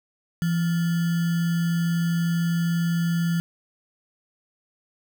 sine tone with sample-and-hold, 168.9 Hz, E3, 42 cents sharp, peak -20 dBFS, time 0.42-3.4 s, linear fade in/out 0 ms, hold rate 1575 Hz, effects none

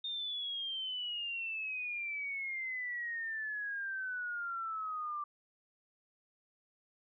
sine exponential sweep, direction down, 3663 to 1174.7 Hz, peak -36 dBFS, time 0.04-5.24 s, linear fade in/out 5 ms, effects none

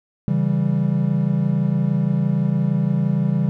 triangle chord, C# diminished, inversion none, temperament equal, 138.59 / 164.81 / 196 Hz, C#3 / E3 / G3, 0 / 0 / 0 cents, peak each -19 dBFS, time 0.28-3.49 s, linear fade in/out 0 ms, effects none

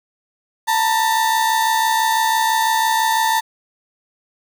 35% pulse tone pair together, 892 / 958 Hz, A5 / A#5, +23 / +47 cents, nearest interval minor second, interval 124 cents, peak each -14 / -20 dBFS, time 0.67-3.41 s, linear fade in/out 20 ms, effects none

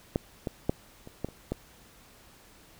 clicks, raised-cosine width 2 ms, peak -12 / -17 / -11 / -30 / -17 / -30 / -16 dBFS, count 7, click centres 0.159 / 0.472 / 0.695 / 1.074 / 1.246 / 1.287 / 1.52 s, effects pink hiss -56 dBFS RMS until 2.79 s

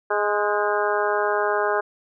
harmonic tone with a mistuned harmonic, 207.8 Hz, G#3, 1 cent sharp, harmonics 2 / 3 / 4 / 5 / 6 / 7 / 8, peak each -24 / -26 / -27 / -28 / -29 / -29 / -30 dBFS, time 0.1-1.81 s, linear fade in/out 10 ms, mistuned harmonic 8, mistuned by -53 cents, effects none

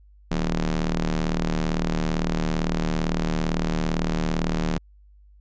sawtooth ring-modulated tone, 77.78 Hz, D#2, in tune, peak -15 dBFS, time 0.31-4.78 s, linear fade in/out 5 ms, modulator 97.8 Hz, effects added 50 Hz sine -49 dBFS peak until 5.4 s + resampled to 16000 Hz

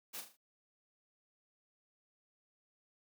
white noise with echo, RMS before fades -44 dBFS, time 0.13-0.22 s, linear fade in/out 20 ms, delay 38 ms, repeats 4, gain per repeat -7 dB, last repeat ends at 0.372 s, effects high-pass 200 Hz 12 dB/octave

